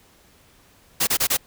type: noise bursts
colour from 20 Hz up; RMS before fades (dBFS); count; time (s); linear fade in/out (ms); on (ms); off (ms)
white; -20; 4; 1-1.372; 10; 72; 28
effects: pink hiss -55 dBFS RMS until 1.46 s